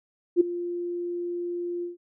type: tone with ADSR envelope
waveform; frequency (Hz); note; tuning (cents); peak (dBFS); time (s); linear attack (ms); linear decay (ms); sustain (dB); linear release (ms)
sine; 349.2; F4; 0; -12; 0.36-1.97; 45; 10; -16; 140
effects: none

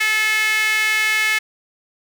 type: tone with high-pass filter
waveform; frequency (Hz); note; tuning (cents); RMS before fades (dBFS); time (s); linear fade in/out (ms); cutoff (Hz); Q
sawtooth; 432.4; A4; -30; -18; 0-1.39; 10; 2000; 5.5
effects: none

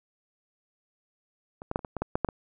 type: clicks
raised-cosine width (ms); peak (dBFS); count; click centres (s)
1; -26 / -16 / -10 / -30 / -21 / -18 / -14 / -11 / -10 / -17; 10; 1.619 / 1.714 / 1.759 / 1.792 / 1.848 / 1.967 / 2.02 / 2.155 / 2.247 / 2.288
effects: none

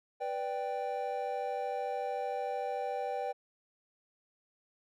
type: chord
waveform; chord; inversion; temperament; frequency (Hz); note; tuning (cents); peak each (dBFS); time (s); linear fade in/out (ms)
triangle; G major; first; equal; 493.9 / 587.3 / 784; B4 / D5 / G5; 0 / 0 / 0; -36 / -37 / -34; 0.2-3.33; 20
effects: none

